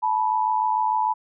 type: tone pair together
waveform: sine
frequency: 871.3 / 978 Hz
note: A5 / B5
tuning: -17 / -17 cents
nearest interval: major second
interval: 200 cents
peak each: -22 dBFS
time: 0.02-1.14 s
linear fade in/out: 20 ms
effects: none